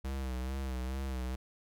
square tone with vibrato, 65.2 Hz, C2, 5 cents flat, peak -35 dBFS, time 0.04-1.36 s, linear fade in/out 10 ms, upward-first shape sine, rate 2.3 Hz, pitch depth 60 cents each way, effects none

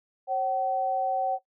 sine tone pair together, 541.3 / 761 Hz, C#5 / F#5, -41 / +48 cents, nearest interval tritone, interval 589 cents, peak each -30 / -25 dBFS, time 0.27-1.39 s, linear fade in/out 50 ms, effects noise-tail reverb RT60 0.1 s tail -18 dB re dry

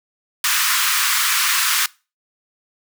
pink high-pass noise, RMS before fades -18 dBFS, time 0.44-1.86 s, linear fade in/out 2 ms, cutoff 1100 Hz, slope 48 dB/octave, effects noise-tail reverb RT60 0.3 s tail -22 dB re dry

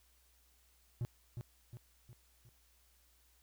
triangle tone with echo, 119.8 Hz, A#2, 48 cents sharp, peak -32 dBFS, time 1.01-1.05 s, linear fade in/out 0 ms, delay 360 ms, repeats 4, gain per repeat -6 dB, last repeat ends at 2.49 s, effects added 60 Hz sine -70 dBFS peak until 3.42 s + white hiss -71 dBFS RMS until 3.42 s

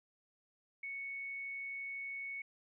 sine tone, 2217 Hz, C#7, in tune, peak -40 dBFS, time 0.83-2.42 s, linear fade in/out 5 ms, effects none

